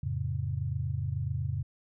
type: chord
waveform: sine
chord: F augmented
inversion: none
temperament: just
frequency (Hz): 87.31 / 109.13 / 136.42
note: F2 / A2 / C#3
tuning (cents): 0 / -14 / -27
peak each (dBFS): -34 / -34 / -33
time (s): 0.03-1.63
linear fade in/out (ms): 5
effects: none